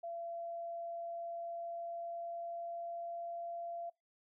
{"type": "tone with pitch glide", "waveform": "sine", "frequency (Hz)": [679, 684.5], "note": ["F5", "F5"], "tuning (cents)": [-49, -35], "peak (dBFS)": -40, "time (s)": [0.03, 3.9], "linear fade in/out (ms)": 10, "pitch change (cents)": 14, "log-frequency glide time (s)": [0.18, 3.38], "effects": ["noise-tail reverb RT60 0.2 s tail -23 dB re dry"]}